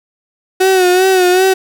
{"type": "tone with vibrato", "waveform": "35% pulse", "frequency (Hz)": 370, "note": "F#4", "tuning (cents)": 0, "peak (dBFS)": -6, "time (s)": [0.6, 1.54], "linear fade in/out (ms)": 10, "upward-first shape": "sine", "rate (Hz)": 2.6, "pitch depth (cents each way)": 55, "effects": []}